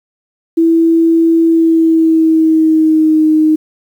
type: tone with pitch glide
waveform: sine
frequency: 329.6 to 311.1 Hz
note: E4 to D#4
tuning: 0 to 0 cents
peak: -6 dBFS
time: 0.57-3.56 s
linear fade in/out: 10 ms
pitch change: -100 cents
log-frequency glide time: 1.45-3.27 s
effects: 7-bit